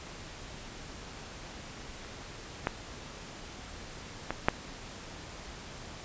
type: clicks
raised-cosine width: 0.5 ms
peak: -30 / -12 / -16 / -6 dBFS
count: 4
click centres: 2.048 / 2.671 / 4.306 / 4.485 s
effects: pink hiss -45 dBFS RMS until 6.04 s + resampled to 16000 Hz